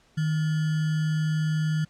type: tone with sample-and-hold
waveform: sine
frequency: 155.56 Hz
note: D#3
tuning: in tune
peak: -22 dBFS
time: 0.17-1.85 s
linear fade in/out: 10 ms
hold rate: 1575 Hz
effects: pink hiss -61 dBFS RMS until 1.89 s + low-pass 7000 Hz 12 dB/octave